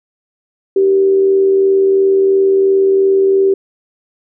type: tone with amplitude modulation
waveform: sine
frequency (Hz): 388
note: G4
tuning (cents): -18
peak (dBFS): -6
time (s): 0.76-3.54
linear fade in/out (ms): 5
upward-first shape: sine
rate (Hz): 82.9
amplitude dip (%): 35
effects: none